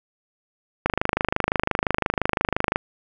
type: click train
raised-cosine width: 0.5 ms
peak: -4 dBFS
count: 50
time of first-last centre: 0.86-2.759 s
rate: 25.8 Hz
effects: none